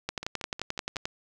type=two click trains; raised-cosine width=0.2 ms; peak=-20 / -13 dBFS; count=5 / 12; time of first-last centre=0.23-0.96 / 0.09-1.055 s; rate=5.48 / 11.4 Hz; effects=none